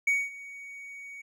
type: tone with ADSR envelope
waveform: triangle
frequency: 2243 Hz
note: C#7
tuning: 20 cents sharp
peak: -19 dBFS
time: 0.07-1.22 s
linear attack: 6 ms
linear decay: 220 ms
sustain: -20 dB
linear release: 12 ms
effects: none